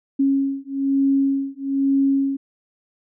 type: beating tone pair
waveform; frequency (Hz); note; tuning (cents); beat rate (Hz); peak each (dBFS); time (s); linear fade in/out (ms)
sine; 273.4 / 274.5; C#4 / C#4; -24 / -17; 1.1; -20; 0.19-2.37; 10
effects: none